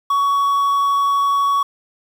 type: tone with quantisation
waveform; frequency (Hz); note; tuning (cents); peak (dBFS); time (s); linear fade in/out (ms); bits
triangle; 1122; C#6; +21; -12; 0.1-1.63; 5; 7
effects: none